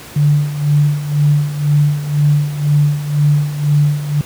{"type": "tone with tremolo", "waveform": "sine", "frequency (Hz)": 146.83, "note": "D3", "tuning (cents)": 0, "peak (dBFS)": -7, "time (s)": [0.16, 4.21], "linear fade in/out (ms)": 2, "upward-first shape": "sine", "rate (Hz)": 2, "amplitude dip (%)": 75, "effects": ["pink hiss -34 dBFS RMS until 4.25 s", "high-pass 80 Hz 12 dB/octave"]}